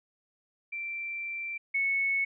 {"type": "tone pair in turn", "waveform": "sine", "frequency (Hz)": [2349, 2206], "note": ["D7", "C#7"], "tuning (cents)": [0, -9], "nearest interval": "minor second", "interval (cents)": 109, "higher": "first", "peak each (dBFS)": [-33, -25], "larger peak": "second", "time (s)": [[0.72, 1.58], [1.74, 2.25]], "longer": "first", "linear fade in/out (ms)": 10, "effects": []}